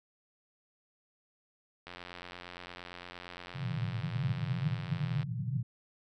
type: click train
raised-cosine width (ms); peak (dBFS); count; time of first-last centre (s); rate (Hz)
0.3; -28; 299; 1.87-5.23; 88.7
type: band-pass noise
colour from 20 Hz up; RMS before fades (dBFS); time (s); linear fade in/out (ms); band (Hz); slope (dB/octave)
pink; -34; 3.54-5.63; 10; 110 to 170; 96
effects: none